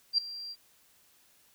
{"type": "tone with ADSR envelope", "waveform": "sine", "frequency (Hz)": 4739, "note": "D8", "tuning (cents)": 15, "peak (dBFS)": -20, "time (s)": [0.13, 0.56], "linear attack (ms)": 51, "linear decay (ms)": 4, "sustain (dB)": -18, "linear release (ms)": 45, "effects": ["white hiss -64 dBFS RMS until 1.54 s"]}